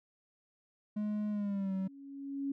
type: tone with pitch glide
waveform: triangle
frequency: 210.2 to 190.54 Hz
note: G#3 to G3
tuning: +21 to -49 cents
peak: -30 dBFS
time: 0.96-1.88 s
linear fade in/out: 10 ms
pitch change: -170 cents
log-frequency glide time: 1.3-1.74 s
type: tone with exponential growth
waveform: sine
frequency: 277.2 Hz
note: C#4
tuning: in tune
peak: -31 dBFS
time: 1.27-2.52 s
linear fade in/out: 5 ms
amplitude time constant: 270 ms
effects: none